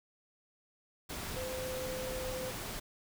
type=tone in noise; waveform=sine; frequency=514 Hz; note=C5; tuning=31 cents flat; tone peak=-38 dBFS; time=1.36-2.51 s; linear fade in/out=10 ms; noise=pink; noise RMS=-41 dBFS; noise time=1.09-2.8 s; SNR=0 dB; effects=none